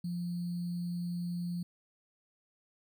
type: tone with sample-and-hold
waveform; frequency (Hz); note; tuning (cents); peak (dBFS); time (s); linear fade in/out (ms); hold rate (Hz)
sine; 174.61; F3; 0; -33; 0.04-1.63; 5; 4410
effects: none